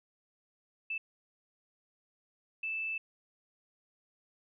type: tone bursts at uneven times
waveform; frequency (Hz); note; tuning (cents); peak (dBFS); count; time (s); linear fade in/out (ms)
sine; 2637; E7; 0; -33; 2; 0.9-0.98 / 2.63-2.98; 5
effects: none